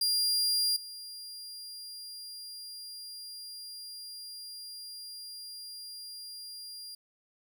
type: tone with level steps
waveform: sawtooth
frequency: 4800 Hz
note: D8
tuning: 37 cents sharp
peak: -23 / -39 dBFS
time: 0.01-6.95 s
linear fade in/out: 5 ms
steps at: 0.76 s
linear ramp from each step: 5 ms
effects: none